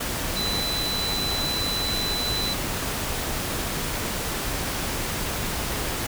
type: tone in noise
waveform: sine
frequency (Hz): 4000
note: B7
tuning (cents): +21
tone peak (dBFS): -26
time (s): 0.36-2.54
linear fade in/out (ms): 10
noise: pink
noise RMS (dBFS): -28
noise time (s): 0-6.07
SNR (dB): -1
effects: none